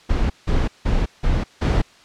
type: noise bursts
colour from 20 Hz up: brown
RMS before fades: -18 dBFS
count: 5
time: 0.09-1.82 s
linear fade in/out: 10 ms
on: 210 ms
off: 170 ms
effects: white hiss -49 dBFS RMS until 2.04 s + low-pass 5000 Hz 12 dB/octave